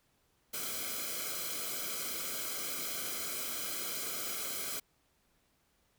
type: noise with comb filter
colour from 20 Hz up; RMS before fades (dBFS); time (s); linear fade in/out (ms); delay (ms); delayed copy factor
white; -38; 0.53-4.8; 10; 1.1; -0.85
effects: pink hiss -73 dBFS RMS until 5.98 s